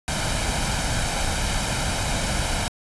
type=noise with comb filter; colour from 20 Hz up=pink; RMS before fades=-24 dBFS; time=0.08-2.68 s; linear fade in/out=0 ms; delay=1.3 ms; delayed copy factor=+0.55; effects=resampled to 24000 Hz